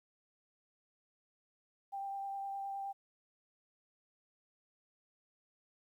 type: tone with vibrato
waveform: sine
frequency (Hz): 789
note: G5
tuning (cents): +11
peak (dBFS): -38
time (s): 1.92-2.93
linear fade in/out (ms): 20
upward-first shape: triangle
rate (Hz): 9.7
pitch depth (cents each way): 14
effects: 12-bit